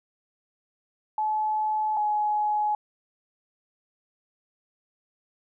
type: tone pair in turn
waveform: sine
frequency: 859 / 842.3 Hz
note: A5 / G#5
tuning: -42 / +24 cents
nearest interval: unison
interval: 34 cents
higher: first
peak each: -23 / -22 dBFS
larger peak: second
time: 1.18-1.97 / 1.97-2.75 s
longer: first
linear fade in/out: 2 ms
effects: none